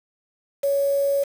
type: tone with quantisation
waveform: sine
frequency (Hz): 559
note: C#5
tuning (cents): +14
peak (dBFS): -18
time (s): 0.63-1.24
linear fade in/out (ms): 10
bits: 6
effects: none